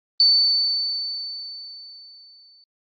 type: tone with exponential decay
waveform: sine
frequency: 4516 Hz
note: C#8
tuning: 31 cents sharp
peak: -11 dBFS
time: 0.2-2.64 s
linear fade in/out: 1 ms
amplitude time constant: 530 ms
effects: Opus 32 kbps